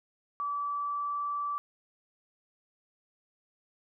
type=tone with pitch glide; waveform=sine; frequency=1153 to 1159.7 Hz; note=D6 to D6; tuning=-32 to -22 cents; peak=-30 dBFS; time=0.4-1.58 s; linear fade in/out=0 ms; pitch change=+10 cents; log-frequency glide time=0.54-1.21 s; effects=none